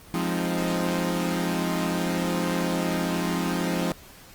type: chord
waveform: sawtooth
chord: F minor seventh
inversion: none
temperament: equal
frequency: 174.61 / 207.7 / 261.6 / 311.1 Hz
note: F3 / Ab3 / C4 / Eb4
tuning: 0 / 0 / 0 / 0 cents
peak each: -23 / -28 / -27 / -27 dBFS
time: 0.14-3.92 s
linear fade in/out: 0 ms
effects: pink hiss -48 dBFS RMS until 4.34 s + Opus 24 kbps